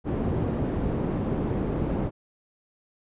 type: low-pass noise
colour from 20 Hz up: white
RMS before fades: -27 dBFS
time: 0.04-2.11 s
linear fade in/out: 50 ms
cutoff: 320 Hz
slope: 12 dB/octave
effects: resampled to 8000 Hz